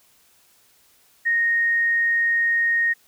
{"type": "tone", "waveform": "sine", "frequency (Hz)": 1860, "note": "A#6", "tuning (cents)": -4, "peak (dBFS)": -17, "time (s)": [1.25, 2.94], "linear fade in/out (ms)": 20, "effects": ["white hiss -58 dBFS RMS until 3.07 s"]}